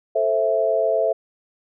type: chord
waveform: sine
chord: A minor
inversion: none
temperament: just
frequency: 440 / 528 / 660 Hz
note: A4 / C5 / E5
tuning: 0 / +16 / +2 cents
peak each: -23 / -23 / -19 dBFS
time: 0.15-1.13 s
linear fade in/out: 10 ms
effects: none